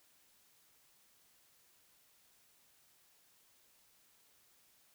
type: silence
effects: white hiss -69 dBFS RMS until 4.94 s